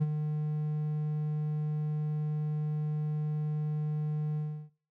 triangle tone with ADSR envelope, 151.6 Hz, D#3, 45 cents flat, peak -20 dBFS, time 0-4.7 s, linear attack 21 ms, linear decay 36 ms, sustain -7 dB, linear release 330 ms, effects noise-tail reverb RT60 0.4 s tail -17 dB re dry

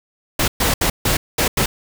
pink noise bursts at uneven times, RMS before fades -17 dBFS, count 6, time 0.39-0.48 / 0.6-0.74 / 0.81-0.9 / 1.05-1.17 / 1.38-1.48 / 1.57-1.66 s, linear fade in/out 5 ms, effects none

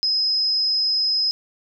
sine tone with amplitude modulation, 5090 Hz, D#8, 39 cents sharp, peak -16 dBFS, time 0.03-1.31 s, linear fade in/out 0 ms, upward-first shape sine, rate 253 Hz, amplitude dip 35%, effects none

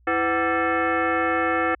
sine tone with frequency modulation, 505 Hz, B4, 39 cents sharp, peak -19 dBFS, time 0.07-1.75 s, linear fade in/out 5 ms, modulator 418 Hz, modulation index 3.7, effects added 60 Hz sine -54 dBFS peak until 1.8 s

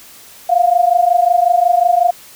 sine tone pair together, 691 / 716.5 Hz, F5 / F5, -19 / +44 cents, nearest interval minor second, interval 63 cents, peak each -12 dBFS, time 0.49-2.11 s, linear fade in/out 10 ms, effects white hiss -40 dBFS RMS until 2.35 s

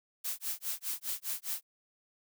blue noise with tremolo, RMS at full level -34 dBFS, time 0.24-1.63 s, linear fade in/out 10 ms, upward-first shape sine, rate 4.9 Hz, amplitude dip 100%, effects none

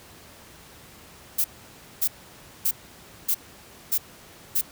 violet noise bursts, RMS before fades -22 dBFS, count 6, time 1.38-4.614 s, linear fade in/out 10 ms, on 64 ms, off 570 ms, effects pink hiss -48 dBFS RMS until 4.71 s + high-pass 60 Hz 12 dB/octave

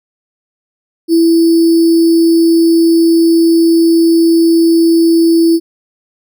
sine tone with sample-and-hold, 331.7 Hz, E4, 11 cents sharp, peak -5 dBFS, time 1.08-5.6 s, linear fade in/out 50 ms, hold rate 4900 Hz, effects none

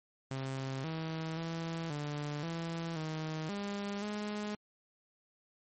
sawtooth tone with pitch steps, 133.5 / 160.8 / 165.1 / 147.2 / 166.3 / 157.1 / 201.9 / 209 Hz, C3 / E3 / E3 / D3 / E3 / D#3 / G#3 / G#3, +35 / -43 / +3 / +4 / +16 / +17 / -49 / +11 cents, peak -32 dBFS, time 0.31-4.55 s, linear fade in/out 2 ms, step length 530 ms, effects MP3 32 kbps

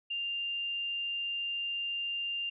sine tone, 2794 Hz, F7, in tune, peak -32 dBFS, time 0.1-2.5 s, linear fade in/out 10 ms, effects none

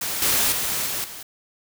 white noise with level steps, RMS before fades -27 / -20 / -25 / -27 / -37 dBFS, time 0.01-1.23 s, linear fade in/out 5 ms, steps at 0.22 / 0.52 / 0.86 / 1.04 s, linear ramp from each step 2 ms, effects none

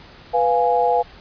sine chord, F diminished, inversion second, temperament equal, 493.9 / 698.5 / 830.6 Hz, Cb5 / F5 / Ab5, 0 / 0 / 0 cents, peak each -19 dBFS, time 0.33-1.03 s, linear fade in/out 20 ms, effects pink hiss -44 dBFS RMS until 1.2 s + resampled to 11025 Hz

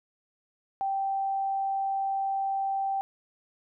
sine tone, 781 Hz, G5, 7 cents flat, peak -26 dBFS, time 0.81-3.01 s, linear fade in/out 0 ms, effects none

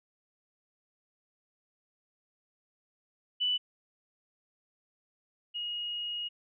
sine tone pair in turn, 2976 / 2880 Hz, F#7 / F#7, +9 / -47 cents, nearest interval minor second, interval 56 cents, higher first, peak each -26 / -33 dBFS, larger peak first, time 3.4-3.58 / 5.54-6.29 s, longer second, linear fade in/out 20 ms, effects none

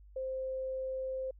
sine tone, 523.3 Hz, C5, in tune, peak -34 dBFS, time 0.16-1.31 s, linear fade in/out 5 ms, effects added 50 Hz sine -53 dBFS peak until 1.39 s

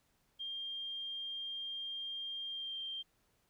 sine tone with pitch glide, 3200 to 3169 Hz, G7 to G7, +35 to +18 cents, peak -39 dBFS, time 0.39-3.03 s, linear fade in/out 20 ms, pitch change -17 cents, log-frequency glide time 2.48-2.79 s, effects pink hiss -75 dBFS RMS until 3.49 s

